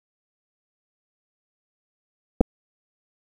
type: clicks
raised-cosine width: 2 ms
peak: -3 dBFS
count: 2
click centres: 2.408 / 2.412 s
effects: 7-bit